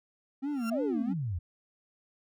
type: tone with vibrato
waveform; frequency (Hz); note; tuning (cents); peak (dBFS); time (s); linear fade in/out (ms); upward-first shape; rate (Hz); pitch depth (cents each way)
triangle; 257.4; C4; -28; -28; 0.42-1.14; 20; sine; 3; 240
type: tone with exponential growth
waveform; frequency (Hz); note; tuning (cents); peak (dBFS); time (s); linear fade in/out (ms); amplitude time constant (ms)
35% pulse; 1374; F6; -29; -32; 0.47-0.7; 5; 50
type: exponential sweep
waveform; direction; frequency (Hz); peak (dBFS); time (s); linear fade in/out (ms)
sine; down; 702 to 78.8; -30; 0.71-1.39; 10
effects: none